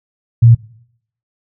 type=tone; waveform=sine; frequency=116.54 Hz; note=A#2; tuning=in tune; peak=-3 dBFS; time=0.42-0.55 s; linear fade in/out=10 ms; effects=noise-tail reverb RT60 0.7 s tail -22 dB re dry